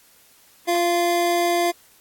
square tone pair together, 348.1 / 690.6 Hz, F4 / F5, -6 / -20 cents, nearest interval octave, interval 1186 cents, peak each -22 / -21 dBFS, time 0.67-1.72 s, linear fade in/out 20 ms, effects white hiss -54 dBFS RMS until 2 s + AAC 64 kbps

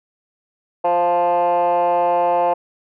sine tone with frequency modulation, 698.5 Hz, F5, in tune, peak -12 dBFS, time 0.84-2.54 s, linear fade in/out 10 ms, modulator 175 Hz, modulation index 1.3, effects tanh soft clip ceiling -12 dBFS

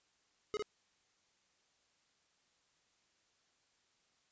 square tone with echo, 421.5 Hz, G#4, 26 cents sharp, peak -35 dBFS, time 0.54-0.57 s, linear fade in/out 0 ms, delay 54 ms, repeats 1, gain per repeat -2 dB, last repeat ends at 0.624 s, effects white hiss -75 dBFS RMS until 4.31 s + resampled to 16000 Hz

